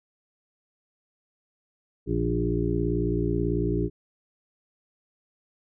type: harmonic tone with a mistuned harmonic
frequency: 58.27 Hz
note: A#1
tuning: in tune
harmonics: 1 / 2 / 3 / 5 / 6 / 7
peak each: -30 / -30 / -30 / -30 / -30 / -30 dBFS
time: 2.06-3.9 s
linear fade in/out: 50 ms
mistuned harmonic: 3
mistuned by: -15 cents
effects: none